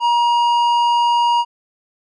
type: tone with tanh clipping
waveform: sine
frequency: 950 Hz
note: A#5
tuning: 33 cents sharp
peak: -14 dBFS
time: 0-1.45 s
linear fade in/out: 50 ms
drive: 10 dB
effects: none